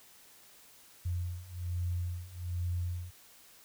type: beating tone pair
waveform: sine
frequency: 87.31 / 88.51 Hz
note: F2 / F2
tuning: 0 / +24 cents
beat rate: 1.2 Hz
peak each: -37 / -35 dBFS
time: 1.05-3.11 s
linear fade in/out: 10 ms
effects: white hiss -58 dBFS RMS until 3.64 s